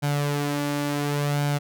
sawtooth tone with flanger, 144.8 Hz, D3, 24 cents flat, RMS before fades -25 dBFS, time 0.02-1.59 s, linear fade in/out 20 ms, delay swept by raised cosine 1.3 to 3.6 ms, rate 0.7 Hz, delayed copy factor +0.5, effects none

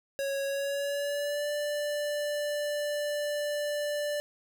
square tone with pitch glide, 552 to 588.2 Hz, C#5 to D5, -7 to +3 cents, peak -30 dBFS, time 0.19-4.2 s, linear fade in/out 0 ms, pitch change +110 cents, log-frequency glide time 0.45-1.5 s, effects none

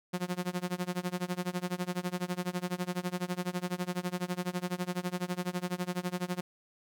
sawtooth tone with tremolo, 179.4 Hz, F3, 47 cents sharp, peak -25 dBFS, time 0.13-6.41 s, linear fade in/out 10 ms, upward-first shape sine, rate 12 Hz, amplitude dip 95%, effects none

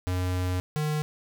square tone pair in turn, 91 / 151.9 Hz, F#2 / D#3, -28 / -41 cents, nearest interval major sixth, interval 887 cents, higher second, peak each -26 dBFS, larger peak neither, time 0.07-0.6 / 0.76-1.02 s, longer first, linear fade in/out 0 ms, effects none

